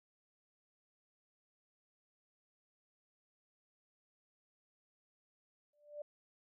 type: tone with exponential growth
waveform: sine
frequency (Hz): 590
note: D5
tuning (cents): +8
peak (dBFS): -39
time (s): 5.73-6.02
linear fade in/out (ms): 5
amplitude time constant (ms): 62
effects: none